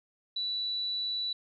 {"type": "tone", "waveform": "sine", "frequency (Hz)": 3951, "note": "B7", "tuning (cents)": 0, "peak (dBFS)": -30, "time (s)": [0.36, 1.33], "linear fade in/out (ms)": 5, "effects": []}